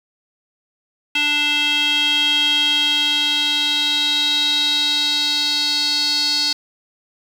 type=tone with band-pass filter sweep; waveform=square; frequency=293.7 Hz; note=D4; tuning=in tune; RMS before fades=-18 dBFS; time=1.15-6.53 s; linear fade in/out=5 ms; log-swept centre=2900 to 4500 Hz; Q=7.1; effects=7-bit